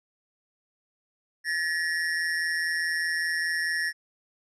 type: ring-modulated tone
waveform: square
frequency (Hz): 1812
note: A#6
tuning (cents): -50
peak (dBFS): -23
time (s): 1.44-3.93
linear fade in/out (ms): 50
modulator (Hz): 82.4
effects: low-pass 9000 Hz 12 dB/octave